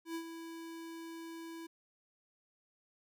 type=tone with ADSR envelope; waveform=square; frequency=330 Hz; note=E4; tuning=2 cents sharp; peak=-37 dBFS; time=0.05-1.67 s; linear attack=100 ms; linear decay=79 ms; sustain=-8 dB; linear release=10 ms; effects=none